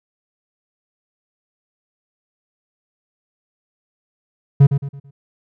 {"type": "tone with echo", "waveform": "triangle", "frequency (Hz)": 139.5, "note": "C#3", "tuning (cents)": 11, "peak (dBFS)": -3, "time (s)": [4.6, 4.67], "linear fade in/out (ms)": 10, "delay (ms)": 110, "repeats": 4, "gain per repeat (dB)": -9, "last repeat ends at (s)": 5.11, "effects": []}